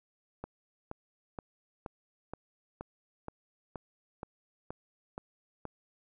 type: click train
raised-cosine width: 1 ms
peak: -25 dBFS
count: 12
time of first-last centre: 0.44-5.653 s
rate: 2.11 Hz
effects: none